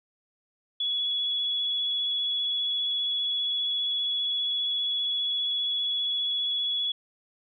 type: tone with vibrato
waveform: sine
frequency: 3384 Hz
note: G#7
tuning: 32 cents sharp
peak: -25 dBFS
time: 0.8-6.92 s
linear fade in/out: 5 ms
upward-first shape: sine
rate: 15 Hz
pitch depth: 11 cents each way
effects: none